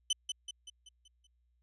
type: tone with echo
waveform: sawtooth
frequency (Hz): 3033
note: F#7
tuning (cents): +42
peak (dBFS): -24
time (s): 0.1-0.13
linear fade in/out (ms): 5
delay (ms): 190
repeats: 6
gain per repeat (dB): -6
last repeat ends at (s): 1.27
effects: added 60 Hz sine -70 dBFS peak until 1.62 s + resampled to 22050 Hz